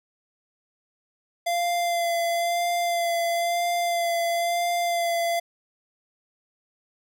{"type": "tone with vibrato", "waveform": "square", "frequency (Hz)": 688, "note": "F5", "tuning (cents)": -26, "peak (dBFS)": -23, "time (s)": [1.46, 5.4], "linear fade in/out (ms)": 10, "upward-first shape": "sine", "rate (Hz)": 1, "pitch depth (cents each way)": 20, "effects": []}